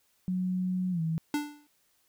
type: tone with pitch glide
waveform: sine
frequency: 183.6 to 161.69 Hz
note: F#3 to E3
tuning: -13 to -33 cents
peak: -27 dBFS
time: 0.28-1.18 s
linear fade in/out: 0 ms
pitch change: -220 cents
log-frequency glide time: 0.91-1.01 s
type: tone with exponential decay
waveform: square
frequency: 294.3 Hz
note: D4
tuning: 4 cents sharp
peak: -25 dBFS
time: 1.34-1.67 s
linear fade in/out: 2 ms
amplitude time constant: 71 ms
effects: white hiss -70 dBFS RMS until 2.08 s